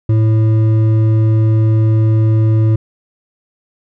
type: tone with hard clipping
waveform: triangle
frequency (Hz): 110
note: A2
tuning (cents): 0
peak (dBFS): -10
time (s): 0.09-2.76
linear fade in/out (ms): 5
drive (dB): 11
effects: none